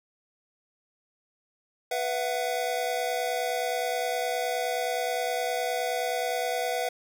square chord, B suspended fourth, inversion none, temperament equal with one note detuned, 493.9 / 670.4 / 740 Hz, B4 / E5 / F#5, 0 / +29 / 0 cents, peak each -32 dBFS, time 1.91-6.89 s, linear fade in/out 5 ms, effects none

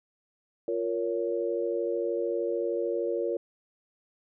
sine chord, Bb minor, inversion second, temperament just, 349.6 / 466.2 / 559.4 Hz, F4 / Bb4 / Db5, +2 / 0 / +16 cents, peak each -31 / -30 / -32 dBFS, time 0.68-3.37 s, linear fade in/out 2 ms, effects none

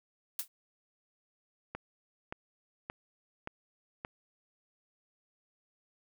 blue noise with exponential decay, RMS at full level -30 dBFS, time 0.39-0.48 s, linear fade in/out 2 ms, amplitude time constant 19 ms
click train, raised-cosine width 0.5 ms, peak -23 dBFS, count 5, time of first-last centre 1.75-4.049 s, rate 1.74 Hz
effects none

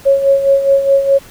sine tone with tremolo, 550 Hz, C#5, 14 cents flat, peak -5 dBFS, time 0.05-1.19 s, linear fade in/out 20 ms, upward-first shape sine, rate 4.8 Hz, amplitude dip 65%, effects pink hiss -39 dBFS RMS until 1.3 s

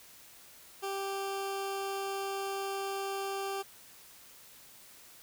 20% pulse tone, 392 Hz, G4, in tune, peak -29 dBFS, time 0.82-3.63 s, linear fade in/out 20 ms, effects white hiss -55 dBFS RMS until 5.22 s

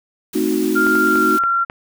white noise, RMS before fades -32 dBFS, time 0.33-1.39 s, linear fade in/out 5 ms
sine chord, A diminished seventh, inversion none, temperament equal, 220 / 261.6 / 311.1 / 370 Hz, A3 / C4 / Eb4 / Gb4, 0 / 0 / 0 / 0 cents, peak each -23 / -23 / -19 / -20 dBFS, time 0.34-1.38 s, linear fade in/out 20 ms
sine tone with pitch glide, 1396.9 to 1371.3 Hz, F6 to F6, 0 to -32 cents, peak -14 dBFS, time 0.75-1.65 s, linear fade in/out 20 ms, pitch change -32 cents, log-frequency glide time 0.94-1.41 s
clicks, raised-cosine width 0.5 ms, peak -14 dBFS, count 5, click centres 0.867 / 0.954 / 1.157 / 1.437 / 1.699 s
effects none

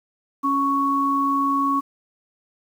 sine tone pair together, 277.1 / 1111.5 Hz, C#4 / C#6, -1 / +4 cents, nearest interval 2 octaves, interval 2405 cents, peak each -23 / -19 dBFS, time 0.43-1.81 s, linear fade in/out 20 ms, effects 8-bit

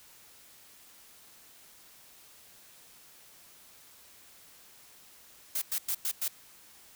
blue noise bursts, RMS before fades -31 dBFS, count 5, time 5.55-6.281 s, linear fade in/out 5 ms, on 67 ms, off 99 ms, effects white hiss -56 dBFS RMS until 6.95 s

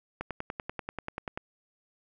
click train, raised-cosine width 0.5 ms, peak -19 dBFS, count 13, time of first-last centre 0.21-1.375 s, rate 10.3 Hz, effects none

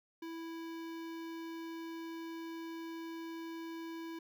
square tone with notch filter, 329.6 Hz, E4, in tune, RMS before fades -44 dBFS, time 0.22-4.19 s, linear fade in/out 5 ms, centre 8800 Hz, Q 0.74, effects none

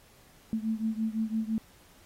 sine beating tone pair, 219 / 224.9 Hz, A3 / A3, -8 / +38 cents, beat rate 5.9 Hz, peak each -30 / -32 dBFS, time 0.53-1.58 s, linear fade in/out 0 ms, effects pink hiss -59 dBFS RMS until 2.05 s + AAC 48 kbps

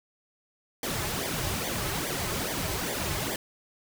pink noise with flanger, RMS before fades -31 dBFS, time 0.83-3.36 s, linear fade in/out 2 ms, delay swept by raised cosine 0.73 to 4.33 ms, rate 2.4 Hz, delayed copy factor -0.85, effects none

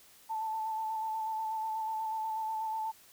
sine tone with vibrato, 880 Hz, A5, in tune, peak -32 dBFS, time 0.29-2.92 s, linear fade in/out 20 ms, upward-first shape square, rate 8.2 Hz, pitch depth 18 cents each way, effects white hiss -59 dBFS RMS until 3.12 s

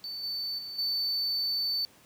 triangle tone with level steps, 4523 Hz, C#8, 34 cents sharp, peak -34 / -30 / -36 / -26 dBFS, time 0.04-1.85 s, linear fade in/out 0 ms, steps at 0.23 / 0.58 / 0.78 s, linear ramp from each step 10 ms, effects pink hiss -58 dBFS RMS until 2.05 s + high-pass 100 Hz 12 dB/octave

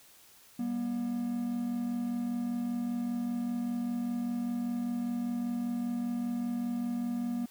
triangle tone pair together, 195.02 / 240.1 Hz, G3 / B3, -9 / -49 cents, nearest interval major third, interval 360 cents, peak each -37 / -29 dBFS, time 0.59-7.46 s, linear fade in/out 5 ms, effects white hiss -58 dBFS RMS until 7.5 s

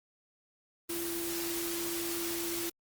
sine tone in noise, 340 Hz, F4, 46 cents flat, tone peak -36 dBFS, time 0.89-2.7 s, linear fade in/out 10 ms, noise white, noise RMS -37 dBFS, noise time 0.89-2.7 s, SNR -2 dB, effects Opus 24 kbps

